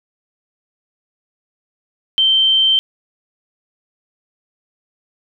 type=tone; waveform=sine; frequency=3120 Hz; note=G7; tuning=9 cents flat; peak=-10 dBFS; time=2.18-2.79 s; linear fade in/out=0 ms; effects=none